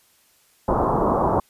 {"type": "low-pass noise", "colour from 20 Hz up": "white", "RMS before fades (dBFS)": -20, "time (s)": [0.68, 1.4], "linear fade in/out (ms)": 5, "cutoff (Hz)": 1100, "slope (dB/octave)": 48, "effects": ["white hiss -59 dBFS RMS until 1.49 s", "resampled to 32000 Hz"]}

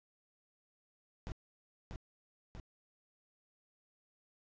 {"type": "noise with echo", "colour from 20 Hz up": "brown", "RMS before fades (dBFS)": -41, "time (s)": [1.27, 1.32], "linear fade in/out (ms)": 0, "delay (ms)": 640, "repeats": 2, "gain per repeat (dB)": -3, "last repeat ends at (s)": 2.6, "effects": ["resampled to 16000 Hz"]}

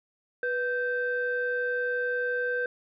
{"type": "tone pair together", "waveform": "sine", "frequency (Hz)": [491.4, 1560], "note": ["B4", "G6"], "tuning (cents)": [-9, -9], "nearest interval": "octave + minor sixth", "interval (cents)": 2000, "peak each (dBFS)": -28, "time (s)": [0.43, 2.66], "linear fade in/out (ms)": 2, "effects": ["tanh soft clip ceiling -19 dBFS"]}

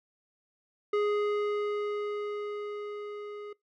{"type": "tone with level ramp", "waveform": "square", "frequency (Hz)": 415.3, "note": "G#4", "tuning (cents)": 0, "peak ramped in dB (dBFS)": [-25, -40], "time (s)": [0.93, 3.53], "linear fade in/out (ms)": 5, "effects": ["noise-tail reverb RT60 0.2 s tail -24 dB re dry", "low-pass 2000 Hz 12 dB/octave"]}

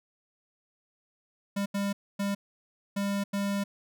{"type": "tone bursts at uneven times", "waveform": "square", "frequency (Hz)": 200, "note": "G3", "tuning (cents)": 35, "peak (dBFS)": -28, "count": 5, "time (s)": [[1.56, 1.66], [1.74, 1.93], [2.19, 2.35], [2.96, 3.24], [3.33, 3.64]], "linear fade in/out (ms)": 10, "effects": []}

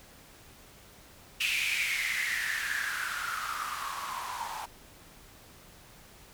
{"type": "noise with band-pass filter sweep", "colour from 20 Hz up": "blue", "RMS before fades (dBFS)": -33, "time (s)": [1.4, 4.66], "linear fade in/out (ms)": 10, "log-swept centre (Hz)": [2600, 870], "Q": 8, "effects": ["pink hiss -54 dBFS RMS until 6.33 s"]}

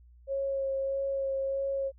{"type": "tone with vibrato", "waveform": "sine", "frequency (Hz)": 544, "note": "C#5", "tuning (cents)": -33, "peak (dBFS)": -28, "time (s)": [0.27, 1.92], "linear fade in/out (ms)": 50, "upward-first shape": "sine", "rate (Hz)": 1.6, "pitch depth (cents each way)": 14, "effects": ["added 60 Hz sine -53 dBFS peak until 1.98 s"]}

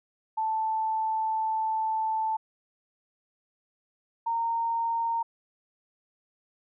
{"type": "tone pair in turn", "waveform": "sine", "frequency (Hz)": [880, 921.4], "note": ["A5", "A#5"], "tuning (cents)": [0, -20], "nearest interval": "minor second", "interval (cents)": 80, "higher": "second", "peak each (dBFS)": -25, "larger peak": "neither", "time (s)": [[0.37, 2.37], [4.26, 5.23]], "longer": "first", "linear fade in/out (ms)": 10, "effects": []}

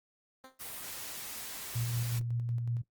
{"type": "tone with exponential decay", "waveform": "10% pulse", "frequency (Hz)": 261.6, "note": "C4", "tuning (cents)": 0, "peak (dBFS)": -38, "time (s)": [0.44, 0.62], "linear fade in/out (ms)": 1, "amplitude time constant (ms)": 37}
{"type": "noise", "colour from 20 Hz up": "white", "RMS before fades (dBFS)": -42, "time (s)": [0.59, 2.2], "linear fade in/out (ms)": 20}
{"type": "tone with tremolo", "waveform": "sine", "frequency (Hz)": 118.5, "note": "A#2", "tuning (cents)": 29, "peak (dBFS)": -30, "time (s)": [1.75, 2.82], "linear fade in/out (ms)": 10, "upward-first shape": "square", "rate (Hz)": 5.4, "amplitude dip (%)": 30}
{"effects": ["noise-tail reverb RT60 0.1 s tail -17 dB re dry", "Opus 32 kbps"]}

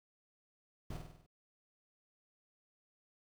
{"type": "noise with echo", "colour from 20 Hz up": "brown", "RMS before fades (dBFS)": -43, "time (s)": [0.9, 0.97], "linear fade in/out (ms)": 5, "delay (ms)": 49, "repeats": 6, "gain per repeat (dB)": -4, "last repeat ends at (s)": 1.264, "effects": []}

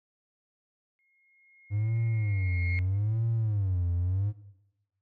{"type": "tone with exponential growth", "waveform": "sine", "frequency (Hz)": 2150, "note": "C7", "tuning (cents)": 47, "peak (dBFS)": -30, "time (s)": [0.99, 2.79], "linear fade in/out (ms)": 0, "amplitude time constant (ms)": 390}
{"type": "tone with vibrato", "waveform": "triangle", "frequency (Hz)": 100, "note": "G2", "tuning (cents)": 35, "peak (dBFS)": -22, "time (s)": [1.7, 4.33], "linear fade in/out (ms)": 50, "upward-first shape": "sine", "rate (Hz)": 0.79, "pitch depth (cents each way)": 240}
{"effects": ["noise-tail reverb RT60 1.0 s tail -21 dB re dry", "tanh soft clip ceiling -20 dBFS"]}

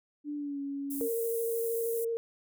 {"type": "tone with pitch glide", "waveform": "sine", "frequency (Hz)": [293.7, 279.6], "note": ["D4", "C#4"], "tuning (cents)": [0, 15], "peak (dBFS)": -33, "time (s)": [0.24, 1.09], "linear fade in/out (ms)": 50, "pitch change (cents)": -85, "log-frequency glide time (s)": [0.35, 0.6]}
{"type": "high-pass noise", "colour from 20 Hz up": "pink", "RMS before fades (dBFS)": -40, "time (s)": [0.9, 2.05], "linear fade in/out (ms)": 10, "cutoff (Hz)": 10000, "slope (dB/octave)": 24}
{"type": "tone with vibrato", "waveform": "sine", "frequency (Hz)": 460.5, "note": "A#4", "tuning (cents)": -21, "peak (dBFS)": -29, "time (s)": [1.01, 2.17], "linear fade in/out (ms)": 0, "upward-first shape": "square", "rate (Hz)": 13, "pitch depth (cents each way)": 11}
{"effects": []}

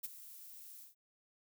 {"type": "noise with ADSR envelope", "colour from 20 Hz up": "violet", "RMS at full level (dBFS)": -38, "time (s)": [0.03, 0.95], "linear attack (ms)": 16, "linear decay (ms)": 23, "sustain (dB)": -15, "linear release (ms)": 140, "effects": []}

